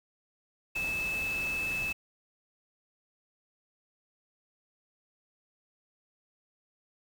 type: tone in noise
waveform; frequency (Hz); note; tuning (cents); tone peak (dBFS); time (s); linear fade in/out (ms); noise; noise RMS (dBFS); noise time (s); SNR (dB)
sine; 2614; E7; -15; -30; 0.75-1.93; 10; pink; -42; 0.75-1.93; +9
effects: none